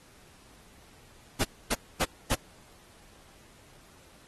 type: noise bursts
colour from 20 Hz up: pink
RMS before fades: -26 dBFS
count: 4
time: 1.4-2.348 s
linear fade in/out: 10 ms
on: 42 ms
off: 260 ms
effects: pink hiss -57 dBFS RMS until 4.27 s + AAC 32 kbps